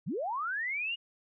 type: linear sweep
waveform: sine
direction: up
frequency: 113 to 2900 Hz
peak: -31 dBFS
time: 0.06-0.96 s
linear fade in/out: 20 ms
effects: none